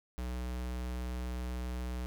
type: tone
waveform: square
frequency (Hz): 61.74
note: B1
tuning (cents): 0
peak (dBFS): -36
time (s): 0.18-2.06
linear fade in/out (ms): 0
effects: none